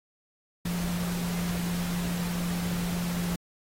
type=tone in noise; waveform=sine; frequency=174.61 Hz; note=F3; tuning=in tune; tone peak=-28 dBFS; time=0.65-3.36 s; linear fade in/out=5 ms; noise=pink; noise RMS=-37 dBFS; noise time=0.65-3.36 s; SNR=+6 dB; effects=AAC 48 kbps